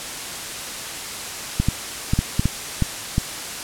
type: clicks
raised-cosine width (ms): 5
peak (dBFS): -5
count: 8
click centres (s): 1.6 / 1.686 / 2.135 / 2.19 / 2.395 / 2.456 / 2.823 / 3.181
effects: white hiss -30 dBFS RMS until 3.63 s + low-pass 10000 Hz 12 dB/octave